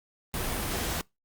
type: noise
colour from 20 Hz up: pink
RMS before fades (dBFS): -31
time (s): 0.34-1.01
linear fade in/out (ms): 0
effects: noise-tail reverb RT60 0.2 s tail -25 dB re dry + Opus 32 kbps